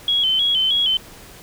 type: tone with vibrato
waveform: sine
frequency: 3194 Hz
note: G7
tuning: 32 cents sharp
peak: -15 dBFS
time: 0.08-0.97 s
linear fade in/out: 2 ms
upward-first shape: square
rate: 3.2 Hz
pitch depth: 68 cents each way
effects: pink hiss -42 dBFS RMS until 1.42 s